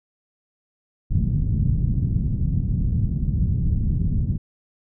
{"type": "low-pass noise", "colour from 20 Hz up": "white", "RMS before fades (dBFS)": -21, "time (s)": [1.1, 4.38], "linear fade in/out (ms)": 20, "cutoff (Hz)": 160, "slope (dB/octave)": 24, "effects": []}